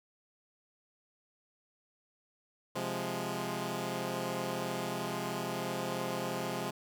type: chord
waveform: 10% pulse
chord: F minor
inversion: second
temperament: equal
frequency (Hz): 130.81 / 174.61 / 207.7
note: C3 / F3 / Ab3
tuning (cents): 0 / 0 / 0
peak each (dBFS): -31 / -30 / -30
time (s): 2.75-6.71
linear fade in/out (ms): 10
effects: none